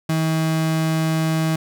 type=tone; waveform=35% pulse; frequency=160 Hz; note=D#3; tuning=49 cents sharp; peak=-16 dBFS; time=0.09-1.56 s; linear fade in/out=5 ms; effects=none